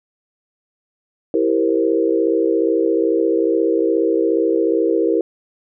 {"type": "chord", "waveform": "sine", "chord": "C dominant seventh", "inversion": "first", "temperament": "equal", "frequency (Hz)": [329.6, 392, 466.2, 523.3], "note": ["E4", "G4", "Bb4", "C5"], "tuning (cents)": [0, 0, 0, 0], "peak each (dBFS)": [-18, -20, -18, -24], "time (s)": [1.34, 5.21], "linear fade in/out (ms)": 2, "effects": []}